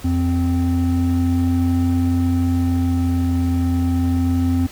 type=tone pair together; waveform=triangle; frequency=86.8 / 260.1 Hz; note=F2 / C4; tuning=-10 / -10 cents; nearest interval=octave + perfect fifth; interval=1900 cents; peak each=-16 dBFS; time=0.04-4.67 s; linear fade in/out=10 ms; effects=pink hiss -40 dBFS RMS until 4.71 s